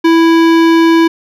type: tone with hard clipping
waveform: sine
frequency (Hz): 330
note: E4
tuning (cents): +2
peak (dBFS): -7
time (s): 0.04-1.08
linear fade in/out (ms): 10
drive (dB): 18
effects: none